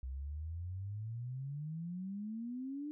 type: exponential sweep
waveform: sine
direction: up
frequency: 63 to 302.2 Hz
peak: -39 dBFS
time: 0.03-2.91 s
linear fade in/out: 0 ms
effects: none